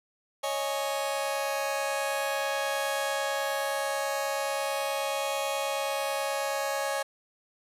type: chord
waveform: sawtooth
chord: C# suspended second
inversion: none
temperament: just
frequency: 554.4 / 623.7 / 831.5 Hz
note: C#5 / D#5 / G#5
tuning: 0 / +4 / +2 cents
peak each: -27 / -31 / -29 dBFS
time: 0.43-7.03 s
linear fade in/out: 10 ms
effects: resampled to 32000 Hz + 9-bit